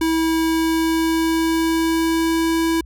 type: tone with pitch glide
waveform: square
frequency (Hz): 324.4 to 328.5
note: E4 to E4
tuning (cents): -28 to -6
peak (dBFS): -17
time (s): 0.01-2.81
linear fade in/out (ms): 5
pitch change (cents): +22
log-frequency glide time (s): 0.44-2.68
effects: added 60 Hz sine -36 dBFS peak until 2.85 s